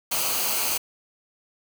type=noise with comb filter; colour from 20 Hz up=white; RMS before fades=-25 dBFS; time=0.11-0.78 s; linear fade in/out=10 ms; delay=0.55 ms; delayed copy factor=-0.55; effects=none